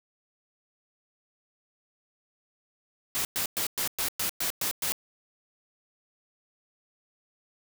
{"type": "noise bursts", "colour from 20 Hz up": "white", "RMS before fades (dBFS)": -29, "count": 9, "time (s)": [3.15, 4.921], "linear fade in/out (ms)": 0, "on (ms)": 99, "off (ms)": 110, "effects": []}